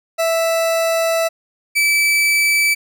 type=tone pair in turn; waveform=40% pulse; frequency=659.3 / 2310 Hz; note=E5 / D7; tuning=0 / -29 cents; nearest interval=octave + minor seventh; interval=2171 cents; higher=second; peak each=-14 / -12 dBFS; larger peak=second; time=0.18-1.29 / 1.75-2.75 s; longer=first; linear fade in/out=20 ms; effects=none